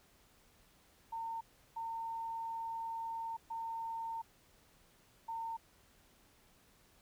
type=tone bursts at uneven times; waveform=sine; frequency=910 Hz; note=A#5; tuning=42 cents flat; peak=-38 dBFS; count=4; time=1.12-1.41 / 1.76-3.37 / 3.5-4.22 / 5.28-5.57 s; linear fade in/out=10 ms; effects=pink hiss -67 dBFS RMS until 7.01 s